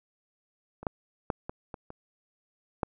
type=clicks; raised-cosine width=1 ms; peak=-28 / -14 / -13 / -21 / -24 / -28 / -13 dBFS; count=7; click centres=0.83 / 0.868 / 1.302 / 1.495 / 1.742 / 1.904 / 2.832 s; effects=none